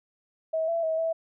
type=tone with pitch steps; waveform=sine; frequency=642 / 669 / 641 / 654 Hz; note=E5 / E5 / E5 / E5; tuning=-46 / +25 / -49 / -14 cents; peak=-24 dBFS; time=0.53-1.13 s; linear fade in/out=10 ms; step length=150 ms; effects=none